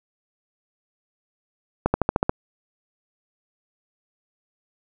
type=accelerating click train; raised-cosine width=1 ms; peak=-4 dBFS; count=7; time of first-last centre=1.86-2.294 s; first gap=80 ms; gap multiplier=0.96; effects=none